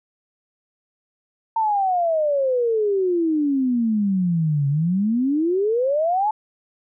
sine exponential two-way sweep, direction down then up, 913 to 137.8 to 880 Hz, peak -17 dBFS, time 1.56-6.31 s, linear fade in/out 5 ms, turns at 4.68 s, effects none

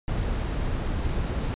brown noise, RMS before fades -27 dBFS, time 0.08-1.54 s, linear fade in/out 0 ms, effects resampled to 8000 Hz

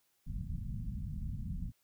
pink low-pass noise, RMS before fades -39 dBFS, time 0.26-1.72 s, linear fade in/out 20 ms, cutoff 210 Hz, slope 48 dB/octave, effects white hiss -75 dBFS RMS until 1.83 s

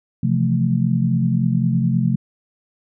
sine chord, F major seventh, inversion second, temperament equal, 130.81 / 164.81 / 174.61 / 220 Hz, C3 / E3 / F3 / A3, 0 / 0 / 0 / 0 cents, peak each -19 / -25 / -20 / -21 dBFS, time 0.23-2.16 s, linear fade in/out 5 ms, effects none

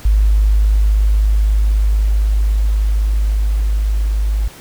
sine tone with level ramp, 51.91 Hz, G#1, in tune, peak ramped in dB -8 to -13 dBFS, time 0.05-4.48 s, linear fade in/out 5 ms, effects pink hiss -38 dBFS RMS until 4.6 s

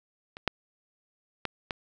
clicks, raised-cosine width 0.3 ms, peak -25 / -8 / -13 / -15 dBFS, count 4, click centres 0.369 / 0.477 / 1.453 / 1.708 s, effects none

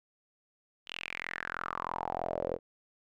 sawtooth tone with band-pass filter sweep, 43.15 Hz, F1, 20 cents flat, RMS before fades -37 dBFS, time 0.86-2.59 s, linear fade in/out 50 ms, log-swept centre 3100 to 470 Hz, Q 5.9, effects none

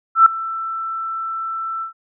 sine tone with ADSR envelope, 1332 Hz, E6, 18 cents sharp, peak -3 dBFS, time 0.15-1.93 s, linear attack 110 ms, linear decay 4 ms, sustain -19 dB, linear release 110 ms, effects none

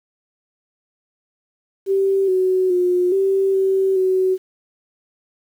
sine tone with pitch steps, 389.1 / 372.4 / 359 / 387.7 / 384.1 / 374.6 Hz, G4 / F#4 / F4 / G4 / G4 / F#4, -13 / +11 / +48 / -19 / -35 / +21 cents, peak -14 dBFS, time 1.86-4.38 s, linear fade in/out 50 ms, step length 420 ms, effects 8-bit

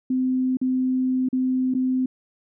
sine tone with dropouts, 257.3 Hz, C4, 29 cents flat, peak -19 dBFS, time 0.1-2.06 s, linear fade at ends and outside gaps 5 ms, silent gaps 0.571-0.614 / 1.288-1.328 / 1.74-1.748 s, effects none

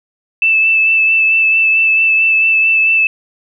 sine tone with vibrato, 2637 Hz, E7, in tune, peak -8 dBFS, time 0.42-3.07 s, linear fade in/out 2 ms, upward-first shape sine, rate 4.5 Hz, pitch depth 17 cents each way, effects none

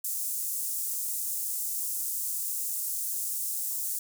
pink high-pass noise, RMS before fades -32 dBFS, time 0.04-3.99 s, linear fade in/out 5 ms, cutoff 7800 Hz, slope 24 dB/octave, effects none

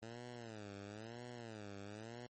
10% pulse tone with vibrato, 110.4 Hz, A2, 6 cents sharp, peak -40 dBFS, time 0.02-2.27 s, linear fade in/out 10 ms, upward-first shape sine, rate 1 Hz, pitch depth 180 cents each way, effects MP3 32 kbps

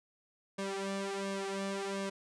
sawtooth tone with flanger, 196 Hz, G3, in tune, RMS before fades -37 dBFS, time 0.58-2.1 s, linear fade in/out 10 ms, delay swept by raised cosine 1.8 to 3.4 ms, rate 1.4 Hz, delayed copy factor +1, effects resampled to 22050 Hz

